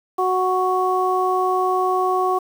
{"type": "harmonic tone", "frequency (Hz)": 370, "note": "F#4", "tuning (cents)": 0, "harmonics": [1, 2, 3], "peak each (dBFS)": [-21, -21, -21], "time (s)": [0.18, 2.39], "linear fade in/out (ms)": 10, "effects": ["7-bit"]}